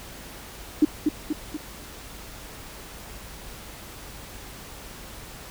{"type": "tone with echo", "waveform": "sine", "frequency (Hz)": 303.7, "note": "D#4", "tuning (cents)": -42, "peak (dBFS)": -12, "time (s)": [0.82, 0.85], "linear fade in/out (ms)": 5, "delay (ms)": 240, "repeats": 3, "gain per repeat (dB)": -5, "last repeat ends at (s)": 1.57, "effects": ["added 50 Hz sine -47 dBFS peak until 5.5 s", "pink hiss -42 dBFS RMS until 5.5 s"]}